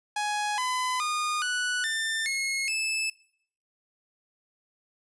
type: tone with pitch steps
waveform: sawtooth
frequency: 835 / 1010.3 / 1222.5 / 1479.2 / 1789.9 / 2166 / 2621 Hz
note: G#5 / B5 / D#6 / F#6 / A6 / C#7 / E7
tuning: +9 / +39 / -31 / -1 / +29 / -41 / -11 cents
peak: -23 dBFS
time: 0.16-3.1 s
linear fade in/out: 5 ms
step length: 420 ms
effects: noise-tail reverb RT60 0.6 s tail -19 dB re dry + resampled to 24000 Hz